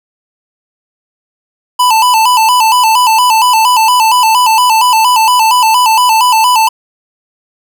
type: tone with vibrato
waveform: square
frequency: 938 Hz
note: A#5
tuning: 11 cents sharp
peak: -6 dBFS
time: 1.79-6.69 s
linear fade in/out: 10 ms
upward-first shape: square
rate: 4.3 Hz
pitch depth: 100 cents each way
effects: none